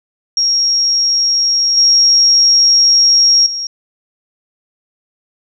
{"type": "tone with level steps", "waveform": "sine", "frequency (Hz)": 5588, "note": "F8", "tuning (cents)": 0, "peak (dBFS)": [-10, -6, -18], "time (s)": [0.37, 3.67], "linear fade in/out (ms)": 2, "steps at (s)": [1.77, 3.46], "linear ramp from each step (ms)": 5, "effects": []}